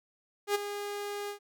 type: tone with ADSR envelope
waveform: sawtooth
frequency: 408.7 Hz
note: G#4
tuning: 28 cents flat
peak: -20 dBFS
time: 0.47-1.39 s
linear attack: 79 ms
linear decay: 17 ms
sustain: -11 dB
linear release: 100 ms
effects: none